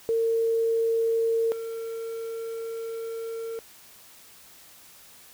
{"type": "tone pair in turn", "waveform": ["sine", "triangle"], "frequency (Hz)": [455.4, 455.4], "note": ["A#4", "A#4"], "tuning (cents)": [-40, -40], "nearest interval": "unison", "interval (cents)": 0, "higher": "neither", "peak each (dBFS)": [-21, -29], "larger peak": "first", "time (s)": [[0.09, 1.52], [1.52, 3.59]], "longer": "second", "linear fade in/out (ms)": 0, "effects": ["white hiss -51 dBFS RMS until 5.33 s"]}